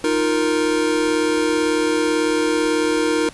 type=chord; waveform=square; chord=Eb suspended second; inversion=none; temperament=equal; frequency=311.1 / 349.2 / 466.2 Hz; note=Eb4 / F4 / Bb4; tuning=0 / 0 / 0 cents; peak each=-21 / -24 / -21 dBFS; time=0.04-3.29 s; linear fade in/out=2 ms; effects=pink hiss -42 dBFS RMS until 3.33 s + resampled to 24000 Hz